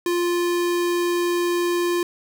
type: tone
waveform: square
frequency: 349.2 Hz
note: F4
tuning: in tune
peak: -20 dBFS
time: 0.06-2.03 s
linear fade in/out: 2 ms
effects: none